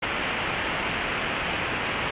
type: low-pass noise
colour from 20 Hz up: white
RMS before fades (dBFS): -28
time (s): 0.02-2.11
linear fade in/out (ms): 10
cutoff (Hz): 3000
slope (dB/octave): 48
effects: resampled to 8000 Hz